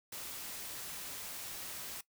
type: noise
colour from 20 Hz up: white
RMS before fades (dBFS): -44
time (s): 0.12-2.01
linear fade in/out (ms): 5
effects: noise-tail reverb RT60 0.1 s tail -19 dB re dry

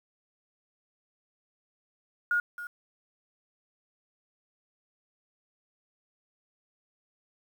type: tone with echo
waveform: sine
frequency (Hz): 1433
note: F6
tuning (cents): +44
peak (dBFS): -23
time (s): 2.31-2.4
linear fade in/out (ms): 2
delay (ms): 270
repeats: 1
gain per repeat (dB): -13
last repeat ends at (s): 2.67
effects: 9-bit

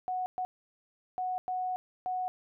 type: tone bursts at uneven times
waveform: sine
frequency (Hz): 737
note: F#5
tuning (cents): -7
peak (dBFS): -30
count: 5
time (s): 0.08-0.26 / 0.38-0.45 / 1.18-1.38 / 1.48-1.76 / 2.06-2.28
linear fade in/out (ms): 0
effects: none

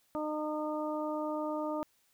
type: harmonic tone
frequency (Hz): 304.8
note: D#4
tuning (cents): -36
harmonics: 1 / 2 / 3 / 4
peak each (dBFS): -36 / -36 / -40 / -42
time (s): 0.15-1.83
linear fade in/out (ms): 0
effects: white hiss -71 dBFS RMS until 2.13 s

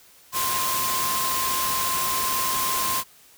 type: tone in noise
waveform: sine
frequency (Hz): 1049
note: C6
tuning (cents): +4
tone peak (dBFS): -26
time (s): 0.32-3.04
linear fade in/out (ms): 50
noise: white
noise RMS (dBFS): -26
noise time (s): 0.32-3.04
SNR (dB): -3
effects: white hiss -53 dBFS RMS until 3.37 s

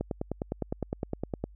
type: click train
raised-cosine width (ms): 2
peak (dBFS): -17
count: 15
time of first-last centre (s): 0.01-1.44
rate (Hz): 9.79
effects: added 50 Hz sine -49 dBFS peak until 1.55 s

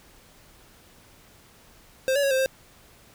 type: tone with pitch steps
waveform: square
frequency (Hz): 525 / 568 / 552 / 524 / 529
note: C5 / C#5 / C#5 / C5 / C5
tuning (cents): +6 / +42 / -7 / +2 / +19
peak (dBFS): -21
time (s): 2.08-2.46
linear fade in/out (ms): 0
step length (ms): 76
effects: pink hiss -54 dBFS RMS until 3.14 s

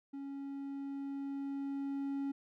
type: tone with level ramp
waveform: triangle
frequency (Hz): 277.2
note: C#4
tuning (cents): 0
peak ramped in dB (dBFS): -39 to -32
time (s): 0.13-2.32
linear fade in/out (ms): 10
effects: none

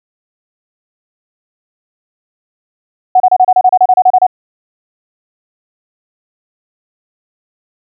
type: tone bursts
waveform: sine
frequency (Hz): 740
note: F#5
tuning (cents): 0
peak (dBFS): -3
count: 14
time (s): 3.15-4.267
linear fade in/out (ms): 5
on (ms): 51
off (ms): 31
effects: none

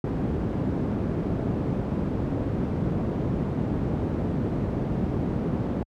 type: low-pass noise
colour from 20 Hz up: white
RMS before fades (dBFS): -26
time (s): 0.04-5.83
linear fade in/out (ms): 2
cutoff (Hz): 260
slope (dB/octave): 12
effects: high-pass 60 Hz 12 dB/octave

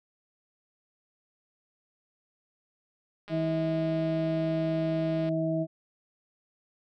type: click train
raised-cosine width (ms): 0.3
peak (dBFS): -30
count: 413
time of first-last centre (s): 3.28-5.29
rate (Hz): 205
type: harmonic tone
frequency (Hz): 161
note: E3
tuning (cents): -41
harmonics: 1 / 2 / 4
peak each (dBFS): -30 / -30 / -30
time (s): 3.29-5.67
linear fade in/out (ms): 50
effects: none

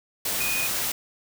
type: tone in noise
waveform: sine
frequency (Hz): 2480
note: D#7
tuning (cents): -6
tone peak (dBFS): -27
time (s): 0.4-0.67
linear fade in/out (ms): 5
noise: white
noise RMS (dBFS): -27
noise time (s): 0.25-0.92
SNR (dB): -3
effects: none

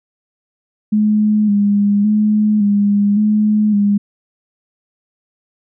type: tone with vibrato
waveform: sine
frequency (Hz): 207.7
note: G#3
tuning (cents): 0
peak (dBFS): -10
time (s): 0.92-3.98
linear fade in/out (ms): 10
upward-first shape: square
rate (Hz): 0.89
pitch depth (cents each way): 36
effects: none

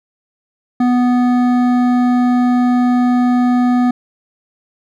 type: tone with hard clipping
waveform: triangle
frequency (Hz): 246.9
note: B3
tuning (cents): 0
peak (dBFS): -12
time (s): 0.8-3.91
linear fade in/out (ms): 5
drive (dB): 15
effects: none

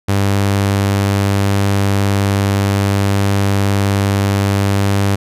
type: tone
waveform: sawtooth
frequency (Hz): 99.4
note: G2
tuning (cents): +25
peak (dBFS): -8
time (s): 0.08-5.16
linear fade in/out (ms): 10
effects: resampled to 32000 Hz

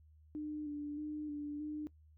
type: tone with vibrato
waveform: sine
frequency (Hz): 297.5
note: D4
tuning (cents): +22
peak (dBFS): -38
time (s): 0.35-1.87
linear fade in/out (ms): 0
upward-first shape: square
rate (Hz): 1.6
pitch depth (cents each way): 25
effects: noise-tail reverb RT60 0.1 s tail -20 dB re dry + added 77 Hz sine -60 dBFS peak until 2.17 s

